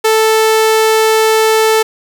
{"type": "tone", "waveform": "sawtooth", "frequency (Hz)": 440, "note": "A4", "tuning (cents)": 0, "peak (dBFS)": -4, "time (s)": [0.04, 1.83], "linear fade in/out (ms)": 10, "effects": ["7-bit"]}